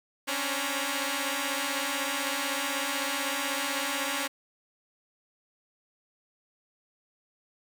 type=tone cluster; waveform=5% pulse; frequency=270.5 / 286.5 / 537 / 953 Hz; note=C#4 / D4 / C5 / A#5; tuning=-42 / -43 / +45 / +38 cents; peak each=-22 / -21 / -26 / -24 dBFS; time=0.27-4.28 s; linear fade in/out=20 ms; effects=none